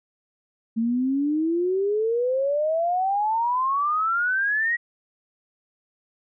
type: exponential sweep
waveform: sine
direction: up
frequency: 222.3 to 1926 Hz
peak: -20 dBFS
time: 0.76-4.77 s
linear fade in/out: 20 ms
effects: none